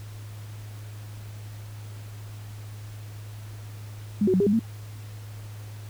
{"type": "tone with pitch steps", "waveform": "sine", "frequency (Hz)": [207, 372.3, 185.7, 403.5, 203.3, 226.5], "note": ["G#3", "F#4", "F#3", "G#4", "G#3", "A#3"], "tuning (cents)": [-5, 11, 7, -50, -37, -50], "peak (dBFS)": -18, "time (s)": [4.21, 4.594], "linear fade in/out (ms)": 5, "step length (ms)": 64, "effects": ["added 105 Hz sine -37 dBFS peak until 5.89 s", "pink hiss -50 dBFS RMS until 5.89 s"]}